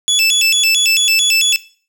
25% pulse tone with vibrato, 3000 Hz, F#7, 23 cents sharp, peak -7 dBFS, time 0.08-1.56 s, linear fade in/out 0 ms, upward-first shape square, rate 4.5 Hz, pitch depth 220 cents each way, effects noise-tail reverb RT60 0.4 s tail -17 dB re dry

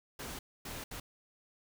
pink noise bursts at uneven times, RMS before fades -43 dBFS, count 3, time 0.19-0.39 / 0.65-0.84 / 0.91-1 s, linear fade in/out 5 ms, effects none

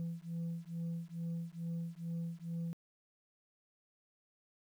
sine beating tone pair, 166.7 / 169 Hz, E3 / E3, +20 / +43 cents, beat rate 2.3 Hz, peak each -39 / -39 dBFS, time 0-2.73 s, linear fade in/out 0 ms, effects tanh soft clip ceiling -35 dBFS + 11-bit

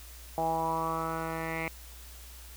10% pulse tone with low-pass filter sweep, 162.7 Hz, E3, 22 cents flat, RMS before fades -32 dBFS, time 0.38-1.68 s, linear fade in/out 0 ms, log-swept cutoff 760 to 2200 Hz, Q 6.4, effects added 60 Hz sine -47 dBFS peak until 2.56 s + white hiss -51 dBFS RMS until 2.56 s

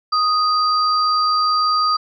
sine tone pair together, 1244.5 / 4699 Hz, D#6 / D8, 0 / 0 cents, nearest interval octave + major seventh, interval 2300 cents, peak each -15 / -21 dBFS, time 0.12-1.97 s, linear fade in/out 10 ms, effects none

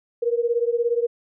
sine beating tone pair, 466.2 / 483.2 Hz, A#4 / B4, 0 / -38 cents, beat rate 17 Hz, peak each -21 / -23 dBFS, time 0.22-1.07 s, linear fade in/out 10 ms, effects none

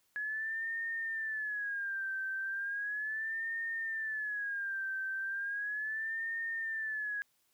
sine tone with vibrato, 1685 Hz, G#6, 25 cents sharp, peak -34 dBFS, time 0.16-7.22 s, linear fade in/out 0 ms, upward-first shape sine, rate 0.36 Hz, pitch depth 140 cents each way, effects white hiss -74 dBFS RMS until 7.53 s

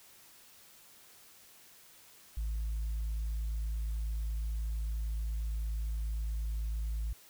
sine tone, 54.5 Hz, A1, 16 cents flat, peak -30 dBFS, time 2.37-7.13 s, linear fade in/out 5 ms, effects tanh soft clip ceiling -30 dBFS + white hiss -58 dBFS RMS until 7.29 s

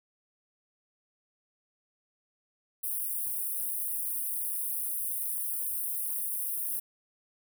white high-pass noise, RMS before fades -33 dBFS, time 2.83-6.8 s, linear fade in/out 10 ms, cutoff 9000 Hz, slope 96 dB/octave, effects none

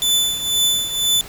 sawtooth tone with tremolo, 3500 Hz, A7, 10 cents flat, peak -10 dBFS, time 0.02-1.21 s, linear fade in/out 0 ms, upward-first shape triangle, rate 2 Hz, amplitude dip 75%, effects pink hiss -37 dBFS RMS until 1.28 s

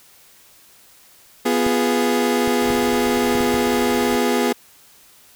30% pulse chord, F diminished, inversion second, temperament equal, 246.9 / 349.2 / 415.3 Hz, Cb4 / F4 / Ab4, 0 / 0 / 0 cents, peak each -17 / -21 / -18 dBFS, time 1.45-4.53 s, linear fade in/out 10 ms
clicks, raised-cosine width 3 ms, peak -16 dBFS, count 6, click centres 1.665 / 2.477 / 2.704 / 3.353 / 3.407 / 3.543 s
pink band-stop noise, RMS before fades -35 dBFS, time 2.61-4.16 s, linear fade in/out 5 ms, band 2900 to 11000 Hz, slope 24 dB/octave
effects white hiss -50 dBFS RMS until 5.35 s

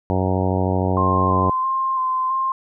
harmonic tone, 93.2 Hz, F#2, 13 cents sharp, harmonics 1 / 2 / 3 / 4 / 5 / 6 / 7 / 8 / 9 / 10, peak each -21 / -24 / -26 / -27 / -28 / -29 / -29 / -30 / -31 / -31 dBFS, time 0.1-1.5 s, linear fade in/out 0 ms
sine tone with vibrato, 1046.5 Hz, C6, in tune, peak -18 dBFS, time 0.97-2.52 s, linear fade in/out 2 ms, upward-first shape square, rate 1.5 Hz, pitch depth 18 cents each way
effects none

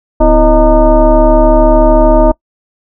sine tone with frequency modulation, 329.6 Hz, E4, in tune, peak -3 dBFS, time 0.2-2.32 s, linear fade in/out 10 ms, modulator 293 Hz, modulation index 1.8, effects noise-tail reverb RT60 0.1 s tail -24 dB re dry

